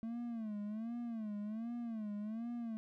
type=tone with vibrato; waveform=triangle; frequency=221.9 Hz; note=A3; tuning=15 cents sharp; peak=-37 dBFS; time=0.03-2.77 s; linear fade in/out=0 ms; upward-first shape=sine; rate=1.3 Hz; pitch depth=130 cents each way; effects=none